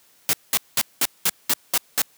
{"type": "noise bursts", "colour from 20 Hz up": "white", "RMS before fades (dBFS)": -19, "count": 8, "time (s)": [0.29, 2.018], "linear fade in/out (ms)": 0, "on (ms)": 41, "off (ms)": 200, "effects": ["white hiss -57 dBFS RMS until 2.17 s", "high-pass 100 Hz 12 dB/octave"]}